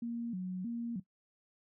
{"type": "tone with vibrato", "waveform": "sine", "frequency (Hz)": 207.7, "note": "G#3", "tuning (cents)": 0, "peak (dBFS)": -35, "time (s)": [0.02, 1], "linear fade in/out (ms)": 5, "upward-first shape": "square", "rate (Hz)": 1.6, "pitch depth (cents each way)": 210, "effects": ["noise-tail reverb RT60 0.1 s tail -17 dB re dry"]}